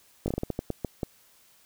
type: slowing click train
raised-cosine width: 2 ms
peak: -15 dBFS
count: 11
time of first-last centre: 0.26-1.032 s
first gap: 20 ms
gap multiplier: 1.28
effects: white hiss -60 dBFS RMS until 1.65 s